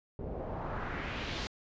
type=noise with low-pass filter sweep; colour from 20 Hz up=pink; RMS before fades=-38 dBFS; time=0.19-1.47 s; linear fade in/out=0 ms; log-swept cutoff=440 to 4800 Hz; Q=1.7; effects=resampled to 16000 Hz